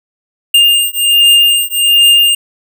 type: beating tone pair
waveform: square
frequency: 2810 / 2811.3 Hz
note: F7 / F7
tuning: +10 / +11 cents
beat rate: 1.3 Hz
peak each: -10 dBFS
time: 0.54-2.35 s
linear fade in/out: 5 ms
effects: none